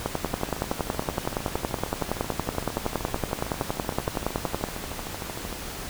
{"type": "two click trains", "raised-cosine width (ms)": 1, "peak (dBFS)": [-10, -19], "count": [50, 70], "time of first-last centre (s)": [[0.06, 4.639], [0.26, 5.527]], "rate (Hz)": [10.7, 13.1], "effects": ["pink hiss -36 dBFS RMS until 5.89 s"]}